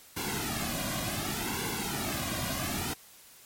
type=noise with flanger; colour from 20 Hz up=pink; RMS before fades=-33 dBFS; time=0.16-2.94 s; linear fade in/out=10 ms; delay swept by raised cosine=1.6 to 2.3 ms; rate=0.67 Hz; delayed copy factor=-0.85; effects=white hiss -54 dBFS RMS until 3.45 s + MP3 64 kbps